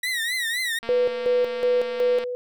30% pulse tone with vibrato, 1923 Hz, B6, 47 cents flat, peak -21 dBFS, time 0.03-0.79 s, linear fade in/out 5 ms, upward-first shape triangle, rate 3.9 Hz, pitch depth 140 cents each way
click train, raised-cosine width 0.3 ms, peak -21 dBFS, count 325, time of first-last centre 0.83-2.239 s, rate 230 Hz
sine tone with tremolo, 493.9 Hz, B4, in tune, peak -17 dBFS, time 0.89-2.35 s, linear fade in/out 0 ms, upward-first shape square, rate 2.7 Hz, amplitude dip 65%
effects none

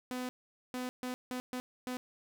sawtooth tone bursts at uneven times, 251.5 Hz, B3, 32 cents sharp, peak -32 dBFS, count 6, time 0.11-0.29 / 0.74-0.89 / 1.03-1.14 / 1.31-1.4 / 1.53-1.6 / 1.87-1.97 s, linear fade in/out 0 ms, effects none

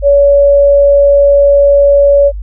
sine tone, 566 Hz, C#5, 36 cents sharp, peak -3 dBFS, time 0.02-2.32 s, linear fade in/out 50 ms, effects added 50 Hz sine -18 dBFS peak until 2.42 s

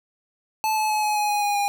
square tone with pitch steps, 870 / 861.5 / 853.1 / 844.7 / 836.5 / 828.3 / 820.2 / 812.2 Hz, A5 / A5 / G#5 / G#5 / G#5 / G#5 / G#5 / G#5, -20 / -37 / +46 / +29 / +12 / -5 / -22 / -39 cents, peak -21 dBFS, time 0.64-1.68 s, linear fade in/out 0 ms, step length 130 ms, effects none

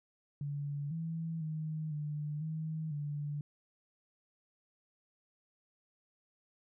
sine tone with pitch steps, 143.8 / 163.5 / 156.1 / 149.1 / 158 / 146.4 Hz, D3 / E3 / D#3 / D3 / D#3 / D3, -36 / -14 / +6 / +27 / +27 / -5 cents, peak -35 dBFS, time 0.41-3.41 s, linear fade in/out 2 ms, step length 500 ms, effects none

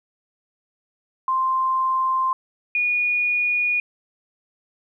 sine tone pair in turn, 1046.5 / 2450 Hz, C6 / D#7, 0 / -27 cents, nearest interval octave + minor third, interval 1473 cents, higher second, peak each -18 dBFS, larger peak neither, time 1.28-2.33 / 2.75-3.8 s, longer neither, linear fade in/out 2 ms, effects 10-bit

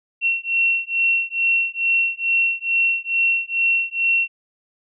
sine beating tone pair, 2721 / 2723.3 Hz, F7 / F7, -46 / -44 cents, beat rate 2.3 Hz, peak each -20 dBFS, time 0.21-4.28 s, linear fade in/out 50 ms, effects none

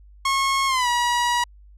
sawtooth tone with pitch glide, 1088 to 963.7 Hz, C#6 to B5, -33 to -43 cents, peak -15 dBFS, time 0.25-1.44 s, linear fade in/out 5 ms, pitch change -210 cents, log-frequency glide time 0.67-0.88 s, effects added 50 Hz sine -45 dBFS peak until 1.77 s + low-pass 9000 Hz 12 dB/octave

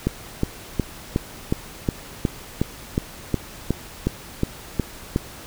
click train, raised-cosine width 3 ms, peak -6 dBFS, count 15, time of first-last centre 0.07-5.161 s, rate 2.75 Hz, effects pink hiss -40 dBFS RMS until 5.46 s

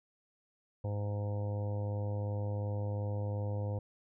harmonic tone, 102.8 Hz, G#2, 17 cents flat, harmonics 1 / 2 / 3 / 4 / 5 / 6 / 7 / 8 / 9, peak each -33 / -47 / -49 / -51 / -42 / -53 / -53 / -54 / -54 dBFS, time 0.84-3.79 s, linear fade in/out 5 ms, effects none

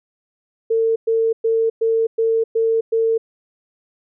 sine tone bursts, 451.4 Hz, A4, 44 cents sharp, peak -14 dBFS, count 7, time 0.7-3.18 s, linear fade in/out 10 ms, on 260 ms, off 110 ms, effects none

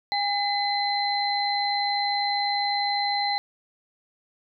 sine tone cluster, 811 / 2024 / 4084 Hz, G#5 / B6 / C8, -41 / +42 / -43 cents, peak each -25 / -31 / -27 dBFS, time 0.12-3.38 s, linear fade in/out 0 ms, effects none

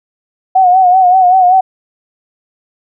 sine tone with vibrato, 738 Hz, F#5, 5 cents flat, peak -4 dBFS, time 0.55-1.61 s, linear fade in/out 10 ms, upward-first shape sine, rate 5.2 Hz, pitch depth 61 cents each way, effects none

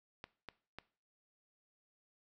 clicks, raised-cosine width 0.3 ms, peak -29 dBFS, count 3, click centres 0.241 / 0.487 / 0.786 s, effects noise-tail reverb RT60 0.4 s tail -19 dB re dry

